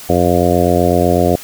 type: harmonic tone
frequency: 88 Hz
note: F2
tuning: 14 cents sharp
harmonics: 1 / 2 / 3 / 4 / 5 / 6 / 7 / 8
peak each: -18 / -18 / -18 / -18 / -18 / -18 / -18 / -18 dBFS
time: 0.09-1.36 s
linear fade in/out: 5 ms
effects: white hiss -33 dBFS RMS until 1.43 s